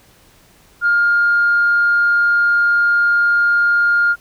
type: tone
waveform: sine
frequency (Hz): 1411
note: F6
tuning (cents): +17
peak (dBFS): -10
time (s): 0.81-4.16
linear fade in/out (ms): 50
effects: tanh soft clip ceiling -6 dBFS + pink hiss -50 dBFS RMS until 4.2 s